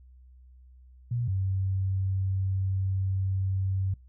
sine tone pair in turn, 120 / 95.63 Hz, B2 / G2, -49 / -42 cents, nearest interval major third, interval 393 cents, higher first, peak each -26 / -25 dBFS, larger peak second, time 1.11-1.28 / 1.28-3.94 s, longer second, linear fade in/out 5 ms, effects noise-tail reverb RT60 0.2 s tail -22 dB re dry + added 63 Hz sine -50 dBFS peak until 4.08 s

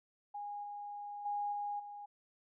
sine tone with level steps, 821 Hz, G#5, 20 cents flat, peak -40 / -42 / -34 / -36 / -45 dBFS, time 0.34-2.06 s, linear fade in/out 10 ms, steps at 0.63 / 1.25 / 1.52 / 1.79 s, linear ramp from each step 10 ms, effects none

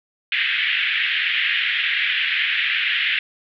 pink band-pass noise, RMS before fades -21 dBFS, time 0.32-3.19 s, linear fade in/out 2 ms, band 1700 to 3300 Hz, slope 48 dB/octave, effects none

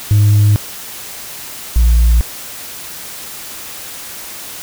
sine tone pair in turn, 103.83 / 57.9 Hz, G#2 / A#1, 0 / -11 cents, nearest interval minor seventh, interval 1011 cents, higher first, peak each -4 dBFS, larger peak neither, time 0.11-0.56 / 1.76-2.21 s, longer neither, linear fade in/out 0 ms, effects tanh soft clip ceiling -5 dBFS + white hiss -29 dBFS RMS until 4.62 s

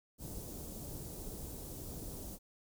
pink band-stop noise, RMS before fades -45 dBFS, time 0.18-2.39 s, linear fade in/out 50 ms, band 490 to 7800 Hz, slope 12 dB/octave, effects none

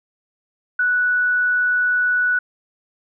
sine tone, 1477 Hz, F#6, 3 cents flat, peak -15 dBFS, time 0.79-2.39 s, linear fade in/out 5 ms, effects none

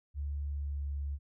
sine tone with pitch glide, 71.8 to 70.93 Hz, D2 to C#2, -39 to +40 cents, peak -33 dBFS, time 0.14-1.19 s, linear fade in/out 50 ms, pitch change -21 cents, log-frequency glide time 0.47-0.87 s, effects none

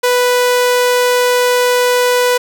sawtooth tone, 493.9 Hz, B4, in tune, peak -6 dBFS, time 0.03-2.38 s, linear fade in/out 10 ms, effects none

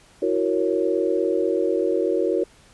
sine chord, F# dominant seventh, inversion third, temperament equal, 329.6 / 370 / 466.2 / 554.4 Hz, E4 / F#4 / A#4 / C#5, 0 / 0 / 0 / 0 cents, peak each -25 / -23 / -24 / -26 dBFS, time 0.22-2.44 s, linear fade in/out 5 ms, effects pink hiss -53 dBFS RMS until 2.73 s + resampled to 24000 Hz

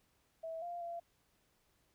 sine tone with pitch steps, 652 / 696 / 684 Hz, E5 / F5 / F5, -19 / -6 / -36 cents, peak -40 dBFS, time 0.43-1 s, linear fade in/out 10 ms, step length 190 ms, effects pink hiss -75 dBFS RMS until 1.94 s

